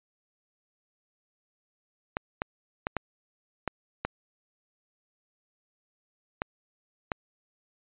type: clicks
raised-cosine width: 0.5 ms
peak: -13 dBFS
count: 8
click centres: 2.169 / 2.419 / 2.869 / 2.967 / 3.677 / 4.05 / 6.419 / 7.118 s
effects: resampled to 8000 Hz